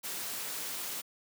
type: noise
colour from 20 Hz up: white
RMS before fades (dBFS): -38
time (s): 0.03-1.02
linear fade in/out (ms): 20
effects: high-pass 150 Hz 12 dB/octave